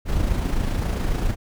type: noise with amplitude modulation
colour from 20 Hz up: brown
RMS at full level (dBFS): -20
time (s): 0.05-1.36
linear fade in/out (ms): 50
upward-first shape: sine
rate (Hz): 27.4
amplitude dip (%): 45
effects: none